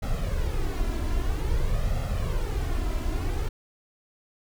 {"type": "noise with flanger", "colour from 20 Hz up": "brown", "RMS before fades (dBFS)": -26, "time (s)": [0.02, 3.49], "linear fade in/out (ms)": 10, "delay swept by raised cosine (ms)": [1.5, 3], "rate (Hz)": 0.51, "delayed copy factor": 0.65, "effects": []}